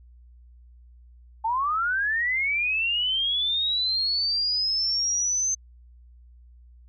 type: linear sweep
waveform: sine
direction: up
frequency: 867 to 6272 Hz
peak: -22 dBFS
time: 1.44-5.55 s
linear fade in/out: 10 ms
effects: added 60 Hz sine -48 dBFS peak until 6.88 s

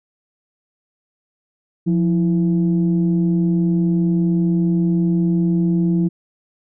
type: tone pair together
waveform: sine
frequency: 174.71 / 329.6 Hz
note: F3 / E4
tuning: +1 / 0 cents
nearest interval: major seventh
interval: 1099 cents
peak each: -14 / -20 dBFS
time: 1.86-6.09 s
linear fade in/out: 20 ms
effects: tanh soft clip ceiling -8 dBFS

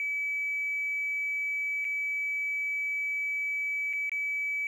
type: tone with dropouts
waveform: triangle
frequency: 2292 Hz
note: D7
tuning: 43 cents flat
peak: -25 dBFS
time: 0-4.67 s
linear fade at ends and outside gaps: 1 ms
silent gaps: 1.845-1.85 / 3.93-3.934 / 4.095-4.117 s
effects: tanh soft clip ceiling -26 dBFS

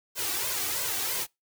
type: noise with flanger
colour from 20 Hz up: white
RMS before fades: -30 dBFS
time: 0.15-1.27 s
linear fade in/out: 50 ms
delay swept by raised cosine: 1.9 to 2.65 ms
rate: 3 Hz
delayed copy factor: +0.8
effects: noise-tail reverb RT60 0.2 s tail -25 dB re dry + high-pass 80 Hz 12 dB/octave

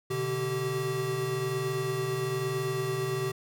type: tone cluster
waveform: square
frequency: 125.5 / 146.6 / 385.4 Hz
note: B2 / D3 / G4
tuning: +28 / -3 / -29 cents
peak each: -36 / -36 / -31 dBFS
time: 0.1-3.32 s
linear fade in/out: 10 ms
effects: none

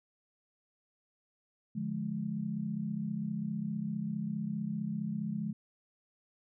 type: chord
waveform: sine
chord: D diminished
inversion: none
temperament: just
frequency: 146.83 / 176.2 / 211.4 Hz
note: D3 / F3 / Ab3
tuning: 0 / +16 / +31 cents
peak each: -40 / -38 / -35 dBFS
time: 1.75-5.53 s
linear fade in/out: 10 ms
effects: none

